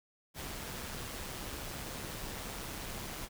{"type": "noise with amplitude modulation", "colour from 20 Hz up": "pink", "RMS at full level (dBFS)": -40, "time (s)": [0.34, 3.29], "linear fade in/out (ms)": 50, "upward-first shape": "sine", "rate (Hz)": 140, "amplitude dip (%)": 45, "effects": []}